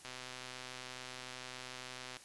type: click train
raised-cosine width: 0.2 ms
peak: -28 dBFS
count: 270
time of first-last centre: 0.05-2.168 s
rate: 127 Hz
effects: white hiss -57 dBFS RMS until 2.24 s + resampled to 24000 Hz